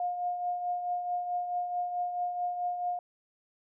sine tone with tremolo, 712 Hz, F5, 33 cents sharp, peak -27 dBFS, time 0-2.99 s, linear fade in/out 2 ms, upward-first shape triangle, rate 4.6 Hz, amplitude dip 55%, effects none

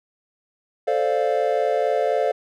triangle chord, D minor seventh, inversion second, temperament equal, 440 / 523.3 / 587.3 / 698.5 Hz, A4 / C5 / D5 / F5, 0 / 0 / 0 / 0 cents, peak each -22 dBFS, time 0.87-2.32 s, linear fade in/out 10 ms, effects none

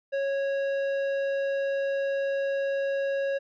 triangle tone with tanh clipping, 551 Hz, C#5, 11 cents flat, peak -27 dBFS, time 0.12-3.39 s, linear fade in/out 20 ms, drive 15 dB, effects none

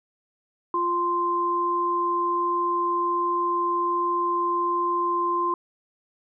sine tone pair together, 348.1 / 1043 Hz, F4 / C6, -6 / -6 cents, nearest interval octave + perfect fifth, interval 1900 cents, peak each -28 / -22 dBFS, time 0.74-5.54 s, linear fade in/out 2 ms, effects none

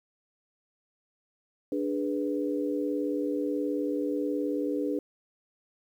sine chord, G# diminished, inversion second, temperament equal, 293.7 / 415.3 / 493.9 Hz, D4 / G#4 / B4, 0 / 0 / 0 cents, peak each -29 / -33 / -33 dBFS, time 1.72-4.99 s, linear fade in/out 2 ms, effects 10-bit

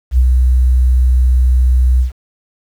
sine tone with ADSR envelope, 62.9 Hz, B1, 32 cents sharp, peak -5 dBFS, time 0.11-2.12 s, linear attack 70 ms, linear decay 53 ms, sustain -2 dB, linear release 120 ms, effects 7-bit

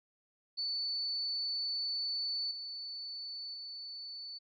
sine tone with level steps, 4485 Hz, C#8, 19 cents sharp, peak -33 / -40 / -42 dBFS, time 0.57-4.39 s, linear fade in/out 20 ms, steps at 2.51 / 3.54 s, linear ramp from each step 2 ms, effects none

